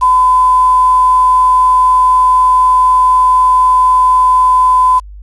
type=tone with quantisation; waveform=sine; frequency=1012 Hz; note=B5; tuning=42 cents sharp; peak=-5 dBFS; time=0.01-5 s; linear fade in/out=20 ms; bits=5; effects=added 50 Hz sine -28 dBFS peak until 5.22 s + resampled to 24000 Hz